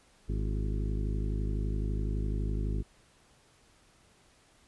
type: harmonic tone with a mistuned harmonic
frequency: 51.91 Hz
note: G#1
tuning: in tune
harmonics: 1 / 2 / 3 / 4 / 5 / 6 / 7 / 8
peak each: -30 / -36 / -40 / -42 / -44 / -46 / -47 / -48 dBFS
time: 0.28-2.83 s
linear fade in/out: 20 ms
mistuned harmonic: 6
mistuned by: +95 cents
effects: pink hiss -63 dBFS RMS until 4.67 s + resampled to 24000 Hz